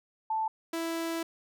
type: tone pair in turn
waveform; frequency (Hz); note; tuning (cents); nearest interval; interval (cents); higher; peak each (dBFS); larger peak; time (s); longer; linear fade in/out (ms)
sine / sawtooth; 880 / 330.6; A5 / E4; 0 / +5; octave + perfect fourth; 1695; first; -27 / -27; neither; 0.3-0.48 / 0.73-1.23; second; 5
effects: none